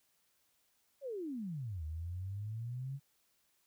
sine exponential two-way sweep, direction down then up, 584 to 75.9 to 141.6 Hz, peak -38 dBFS, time 1.01-3 s, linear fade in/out 50 ms, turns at 1.84 s, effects white hiss -75 dBFS RMS until 3.66 s

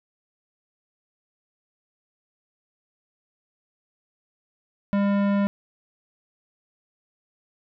sine tone with tanh clipping, 200.7 Hz, G3, 41 cents sharp, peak -21 dBFS, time 4.93-5.47 s, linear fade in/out 0 ms, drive 18 dB, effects none

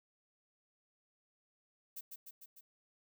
violet noise with echo, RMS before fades -45 dBFS, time 1.96-2.01 s, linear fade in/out 10 ms, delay 150 ms, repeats 4, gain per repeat -3 dB, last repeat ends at 2.61 s, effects none

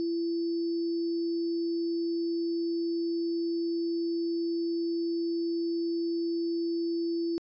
sine tone with sample-and-hold, 336.2 Hz, E4, 34 cents sharp, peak -27 dBFS, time 0-7.38 s, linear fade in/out 0 ms, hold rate 4900 Hz, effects resampled to 16000 Hz

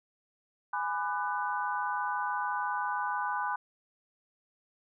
sine chord, G# half-diminished seventh, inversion none, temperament just, 830.6 / 996.7 / 1196.1 / 1495.1 Hz, G#5 / B5 / D6 / F#6, 0 / +16 / +31 / +18 cents, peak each -35 / -33 / -38 / -36 dBFS, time 0.73-3.56 s, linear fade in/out 5 ms, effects none

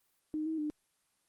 sine tone with pitch steps, 308.1 / 319.2 / 301.1 Hz, D#4 / D#4 / D4, -17 / +44 / +43 cents, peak -32 dBFS, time 0.34-0.7 s, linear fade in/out 0 ms, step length 120 ms, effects white hiss -75 dBFS RMS until 1.28 s + Opus 24 kbps

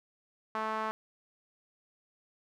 sawtooth tone with band-pass filter, 218.5 Hz, A3, 12 cents flat, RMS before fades -34 dBFS, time 0.55-0.91 s, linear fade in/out 0 ms, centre 1100 Hz, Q 2.3, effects none

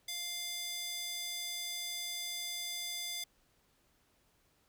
square tone with high-pass filter, 698 Hz, F5, 1 cent flat, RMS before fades -40 dBFS, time 0.08-3.24 s, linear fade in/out 5 ms, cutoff 3500 Hz, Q 1.3, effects pink hiss -72 dBFS RMS until 4.68 s

